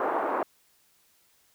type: band-pass noise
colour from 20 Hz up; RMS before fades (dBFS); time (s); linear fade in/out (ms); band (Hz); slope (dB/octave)
white; -28; 0-0.43; 2; 330 to 1100; 24
effects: white hiss -65 dBFS RMS until 1.54 s